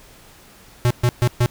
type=tone bursts; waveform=square; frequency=121.9 Hz; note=B2; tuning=22 cents flat; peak=-14 dBFS; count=4; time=0.85-1.46 s; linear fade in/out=0 ms; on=55 ms; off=130 ms; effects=pink hiss -47 dBFS RMS until 1.5 s